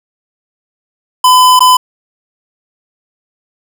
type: tone with dropouts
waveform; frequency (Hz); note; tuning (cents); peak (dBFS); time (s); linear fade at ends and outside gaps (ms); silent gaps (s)
square; 1009; B5; +37; -4; 1.24-1.77; 5; 1.593-1.605
effects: none